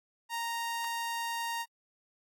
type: tone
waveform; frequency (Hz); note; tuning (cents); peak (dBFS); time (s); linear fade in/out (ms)
sawtooth; 930; A#5; -4; -29; 0.29-1.66; 50
effects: AAC 64 kbps